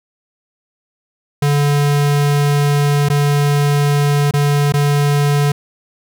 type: tone with dropouts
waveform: square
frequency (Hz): 144.4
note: D3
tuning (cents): -29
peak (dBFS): -12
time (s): 1.42-5.52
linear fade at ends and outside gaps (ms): 5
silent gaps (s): 3.087-3.099 / 4.311-4.337 / 4.723-4.738
effects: none